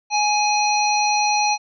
harmonic tone, 835 Hz, G#5, 9 cents sharp, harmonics 1 / 3 / 5 / 7, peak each -18 / -23 / -25 / -26 dBFS, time 0.1-1.58 s, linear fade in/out 50 ms, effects none

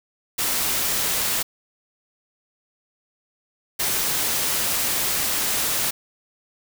white noise bursts at uneven times, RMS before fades -23 dBFS, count 2, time 0.38-1.43 / 3.79-5.91 s, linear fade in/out 10 ms, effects none

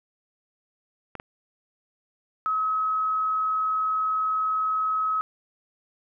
clicks, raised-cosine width 0.5 ms, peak -21 dBFS, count 2, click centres 1.153 / 1.199 s
sine tone with vibrato, 1280 Hz, D#6, 49 cents sharp, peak -22 dBFS, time 2.46-5.21 s, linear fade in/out 0 ms, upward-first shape sine, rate 20 Hz, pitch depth 12 cents each way
effects none

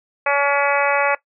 harmonic tone, 283.2 Hz, C#4, 37 cents sharp, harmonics 2 / 3 / 4 / 5 / 6 / 7 / 8 / 9, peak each -20 / -22 / -23 / -24 / -25 / -25 / -26 / -27 dBFS, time 0.26-1.15 s, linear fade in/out 5 ms, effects noise-tail reverb RT60 0.1 s tail -18 dB re dry

